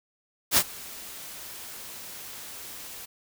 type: noise with ADSR envelope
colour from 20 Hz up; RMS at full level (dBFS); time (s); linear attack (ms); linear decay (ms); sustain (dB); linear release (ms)
white; -18; 0.51-3.06; 63; 57; -23; 14
effects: none